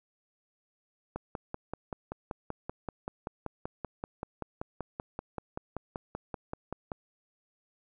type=click train; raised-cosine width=1 ms; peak=-21 dBFS; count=31; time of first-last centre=1.16-6.918 s; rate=5.21 Hz; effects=none